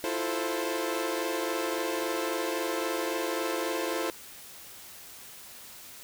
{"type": "chord", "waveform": "sawtooth", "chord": "F major seventh", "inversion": "third", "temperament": "equal with one note detuned", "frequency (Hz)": [329.6, 353.3, 440, 523.3], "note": ["E4", "F4", "A4", "C5"], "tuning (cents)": [0, 20, 0, 0], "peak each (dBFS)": [-30, -32, -31, -30], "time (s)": [0.04, 4.1], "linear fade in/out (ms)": 0, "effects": ["white hiss -47 dBFS RMS until 6.03 s"]}